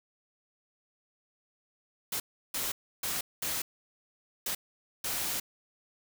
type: noise bursts at uneven times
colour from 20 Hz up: white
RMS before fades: -33 dBFS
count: 6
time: 2.12-2.2 / 2.54-2.72 / 3.03-3.21 / 3.42-3.62 / 4.46-4.55 / 5.04-5.4 s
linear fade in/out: 5 ms
effects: none